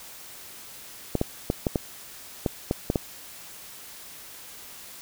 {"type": "clicks", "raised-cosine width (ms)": 2, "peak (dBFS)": -9, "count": 9, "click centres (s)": [1.153, 1.214, 1.501, 1.668, 1.758, 2.462, 2.711, 2.901, 2.958], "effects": ["white hiss -44 dBFS RMS until 5.01 s"]}